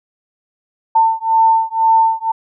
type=beating tone pair; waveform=sine; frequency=896 / 898 Hz; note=A5 / A5; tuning=+31 / +35 cents; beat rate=2 Hz; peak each=-13 dBFS; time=0.95-2.32 s; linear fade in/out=10 ms; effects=none